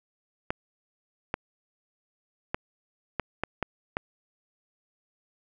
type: clicks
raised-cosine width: 0.5 ms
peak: -12 dBFS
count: 7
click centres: 0.505 / 1.341 / 2.545 / 3.197 / 3.436 / 3.627 / 3.969 s
effects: none